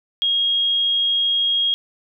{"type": "tone", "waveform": "sine", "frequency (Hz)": 3269, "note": "G#7", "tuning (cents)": -28, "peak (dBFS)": -16, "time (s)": [0.22, 1.74], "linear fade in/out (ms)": 0, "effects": []}